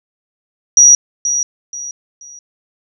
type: tone with echo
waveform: sine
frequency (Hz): 5780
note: F#8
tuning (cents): -41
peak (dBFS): -3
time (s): 0.77-0.95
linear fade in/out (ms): 2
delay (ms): 480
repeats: 3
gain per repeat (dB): -10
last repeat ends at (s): 2.39
effects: none